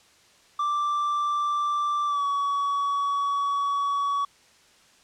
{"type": "tone with pitch glide", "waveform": "triangle", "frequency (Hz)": [1174.7, 1130.1], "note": ["D6", "C#6"], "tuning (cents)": [0, 33], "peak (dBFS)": -21, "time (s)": [0.59, 4.25], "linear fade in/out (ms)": 5, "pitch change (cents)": -67, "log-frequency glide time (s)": [2.06, 2.25], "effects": ["white hiss -57 dBFS RMS until 5.03 s", "low-pass 7000 Hz 12 dB/octave"]}